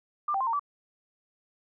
sine tone with pitch steps, 1191 / 781 / 1050 / 917 / 1154 Hz, D6 / G5 / C6 / A#5 / D6, +24 / -7 / +6 / -29 / -31 cents, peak -25 dBFS, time 0.28-0.595 s, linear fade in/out 5 ms, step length 63 ms, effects none

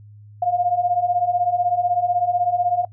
sine beating tone pair, 698.5 / 714.5 Hz, F5 / F5, 0 / +39 cents, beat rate 16 Hz, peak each -22 / -19 dBFS, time 0.42-2.85 s, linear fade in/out 5 ms, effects noise-tail reverb RT60 0.1 s tail -21 dB re dry + added 104 Hz sine -41 dBFS peak until 2.92 s

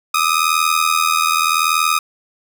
sawtooth ring-modulated tone, 1244.5 Hz, D#6, in tune, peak -7 dBFS, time 0.14-1.99 s, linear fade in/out 5 ms, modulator 40.4 Hz, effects none

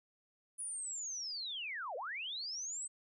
sine linear two-way sweep, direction down then up, 9956 to 462.7 to 8290 Hz, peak -39 dBFS, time 0.58-2.88 s, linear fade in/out 20 ms, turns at 1.96 s, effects none

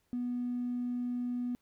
triangle tone with tanh clipping, 245 Hz, B3, 14 cents flat, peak -31 dBFS, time 0.13-1.55 s, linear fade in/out 0 ms, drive 1 dB, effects pink hiss -75 dBFS RMS until 1.61 s

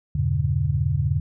sine chord, E diminished seventh, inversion none, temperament just, 82.41 / 98.89 / 118.67 / 142.4 Hz, E2 / G2 / Bb2 / Db3, 0 / +16 / +31 / +47 cents, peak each -25 / -26 / -26 / -23 dBFS, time 0.15-1.2 s, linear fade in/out 5 ms, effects none

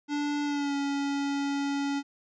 square tone with pitch glide, 291.6 to 281.2 Hz, D4 to C#4, -12 to +25 cents, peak -28 dBFS, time 0.08-2.03 s, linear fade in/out 50 ms, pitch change -63 cents, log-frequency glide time 0.44-0.75 s, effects resampled to 16000 Hz

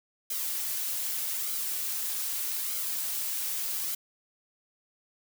blue noise with flanger, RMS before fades -32 dBFS, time 0.3-3.95 s, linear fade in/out 5 ms, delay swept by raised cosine 1.1 to 4.6 ms, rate 0.82 Hz, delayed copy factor -0.5, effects none

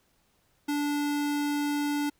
square tone, 291.1 Hz, D4, 15 cents flat, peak -27 dBFS, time 0.68-2.1 s, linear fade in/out 10 ms, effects pink hiss -69 dBFS RMS until 2.19 s

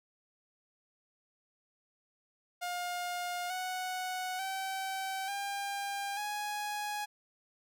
sawtooth tone with pitch steps, 710 / 738.9 / 768.9 / 800.2 / 832.7 Hz, F5 / F#5 / G5 / G5 / G#5, +28 / -3 / -34 / +35 / +4 cents, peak -31 dBFS, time 2.61-7.06 s, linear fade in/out 20 ms, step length 890 ms, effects none

